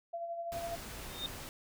sine tone with tremolo, 680 Hz, F5, 46 cents flat, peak -35 dBFS, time 0.13-0.76 s, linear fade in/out 10 ms, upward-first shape sine, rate 12 Hz, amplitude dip 45%
pink noise, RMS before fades -45 dBFS, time 0.52-1.49 s, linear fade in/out 0 ms
sine tone with exponential growth, 3661 Hz, A#7, 32 cents flat, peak -32 dBFS, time 1.03-1.26 s, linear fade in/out 0 ms, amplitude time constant 50 ms
effects none

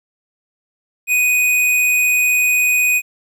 square tone, 2489 Hz, D#7, in tune, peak -13 dBFS, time 1.07-3.02 s, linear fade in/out 50 ms, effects 9-bit

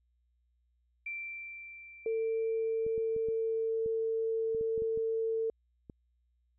sine tone with exponential decay, 2349 Hz, D7, in tune, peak -35 dBFS, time 1.06-3.69 s, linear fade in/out 5 ms, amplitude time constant 570 ms
sine tone, 448.9 Hz, A4, 35 cents sharp, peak -29 dBFS, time 2.06-5.5 s, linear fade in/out 2 ms
clicks, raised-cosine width 3 ms, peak -33 dBFS, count 11, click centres 2.865 / 2.979 / 3.164 / 3.286 / 3.861 / 4.548 / 4.611 / 4.778 / 4.821 / 4.975 / 5.898 s
effects added 60 Hz sine -70 dBFS peak until 6.58 s

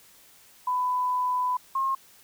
sine tone pair in turn, 999 / 1072.2 Hz, B5 / C6, +20 / +42 cents, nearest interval minor second, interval 122 cents, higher second, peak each -23 / -23 dBFS, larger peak neither, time 0.67-1.57 / 1.75-1.95 s, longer first, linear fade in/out 5 ms, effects white hiss -55 dBFS RMS until 2.23 s

